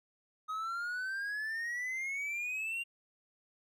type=exponential sweep; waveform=triangle; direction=up; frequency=1256 to 2794 Hz; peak=-33 dBFS; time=0.48-2.84 s; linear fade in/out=20 ms; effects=none